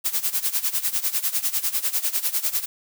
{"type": "noise with tremolo", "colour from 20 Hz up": "blue", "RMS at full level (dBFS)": -21, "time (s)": [0.04, 2.66], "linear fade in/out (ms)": 20, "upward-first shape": "sine", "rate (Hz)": 10, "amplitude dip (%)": 85, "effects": []}